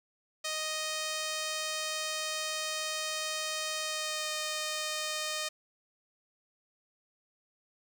5% pulse tone with pitch glide, 622.3 to 616.6 Hz, D#5 to D#5, 0 to -16 cents, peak -21 dBFS, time 0.44-5.49 s, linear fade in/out 10 ms, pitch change -16 cents, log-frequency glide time 3.81-4.3 s, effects none

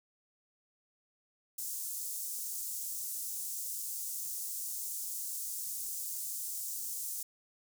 pink high-pass noise, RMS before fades -39 dBFS, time 1.58-7.23 s, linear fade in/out 5 ms, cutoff 6900 Hz, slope 24 dB/octave, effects none

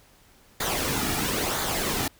pink noise with flanger, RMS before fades -27 dBFS, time 0.6-2.08 s, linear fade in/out 5 ms, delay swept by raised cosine 0.36 to 1.96 ms, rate 1 Hz, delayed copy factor -0.55, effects pink hiss -57 dBFS RMS until 2.19 s

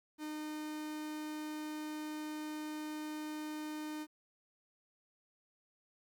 45% pulse tone, 305.5 Hz, D#4, 32 cents flat, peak -40 dBFS, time 0.18-4.07 s, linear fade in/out 50 ms, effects 12-bit

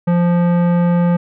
sine tone with tanh clipping, 174 Hz, F3, 6 cents flat, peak -13 dBFS, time 0.07-1.17 s, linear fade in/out 10 ms, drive 16 dB, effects none

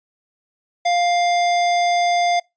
square tone, 700 Hz, F5, 4 cents sharp, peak -16 dBFS, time 0.85-2.4 s, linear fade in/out 10 ms, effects noise-tail reverb RT60 0.2 s tail -25 dB re dry + resampled to 16000 Hz

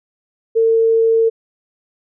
sine tone, 452.2 Hz, A4, 47 cents sharp, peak -10 dBFS, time 0.55-1.3 s, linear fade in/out 20 ms, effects none

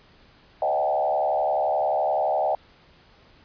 sine tone with frequency modulation, 693 Hz, F5, 14 cents flat, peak -20 dBFS, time 0.62-2.55 s, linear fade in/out 2 ms, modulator 71.6 Hz, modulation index 1.8, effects pink hiss -55 dBFS RMS until 3.44 s + resampled to 11025 Hz

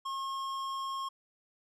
triangle tone with tanh clipping, 1079 Hz, C#6, 47 cents flat, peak -36 dBFS, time 0.05-1.09 s, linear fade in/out 10 ms, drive 18 dB, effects none

